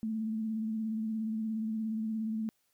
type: tone with vibrato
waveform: sine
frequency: 220 Hz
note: A3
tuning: in tune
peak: -31 dBFS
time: 0.03-2.49 s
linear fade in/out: 0 ms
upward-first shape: sine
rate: 17 Hz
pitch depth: 34 cents each way
effects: white hiss -75 dBFS RMS until 2.73 s